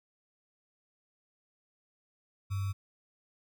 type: tone with sample-and-hold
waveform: sine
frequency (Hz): 97.9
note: G2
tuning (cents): -2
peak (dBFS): -30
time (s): 2.5-2.73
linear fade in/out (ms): 20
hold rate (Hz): 1225
effects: none